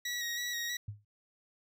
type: tone with vibrato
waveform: 20% pulse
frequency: 1911 Hz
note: A#6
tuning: 43 cents sharp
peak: -29 dBFS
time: 0.05-0.77 s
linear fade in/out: 5 ms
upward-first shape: square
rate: 3.1 Hz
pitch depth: 24 cents each way
type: tone with exponential decay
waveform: sine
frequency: 103.83 Hz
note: G#2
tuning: in tune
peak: -34 dBFS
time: 0.88-1.05 s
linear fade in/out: 5 ms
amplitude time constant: 36 ms
effects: none